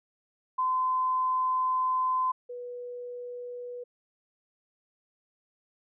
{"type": "tone pair in turn", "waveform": "sine", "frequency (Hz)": [1026, 489], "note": ["C6", "B4"], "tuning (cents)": [-34, -17], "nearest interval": "octave + minor second", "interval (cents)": 1283, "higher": "first", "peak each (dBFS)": [-24, -36], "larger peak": "first", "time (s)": [[0.58, 2.32], [2.49, 3.84]], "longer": "first", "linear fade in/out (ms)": 10, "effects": []}